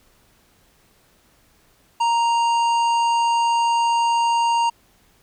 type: harmonic tone with a mistuned harmonic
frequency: 932.3 Hz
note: A#5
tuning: in tune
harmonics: 1 / 3 / 5 / 7 / 9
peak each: -16 / -28 / -36 / -37 / -41 dBFS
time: 2-4.7 s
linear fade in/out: 10 ms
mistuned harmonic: 7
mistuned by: +25 cents
effects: pink hiss -58 dBFS RMS until 5.22 s